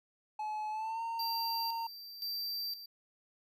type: tone with pitch glide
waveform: triangle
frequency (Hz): 855 to 916.4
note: A5 to A#5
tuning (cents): -50 to -30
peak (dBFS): -33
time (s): 0.39-1.87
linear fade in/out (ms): 5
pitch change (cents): +120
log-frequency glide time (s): 0.7-1.02
type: tone with tremolo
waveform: square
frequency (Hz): 4686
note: D8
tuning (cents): -5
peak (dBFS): -36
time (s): 1.19-2.86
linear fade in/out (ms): 5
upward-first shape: square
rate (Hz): 0.97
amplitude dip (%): 70
effects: none